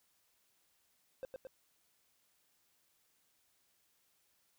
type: tone with echo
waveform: triangle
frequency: 523.3 Hz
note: C5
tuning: in tune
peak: -37 dBFS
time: 1.23-1.25 s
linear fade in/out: 0 ms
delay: 110 ms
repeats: 2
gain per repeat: -3 dB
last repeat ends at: 1.47 s
effects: white hiss -75 dBFS RMS until 4.58 s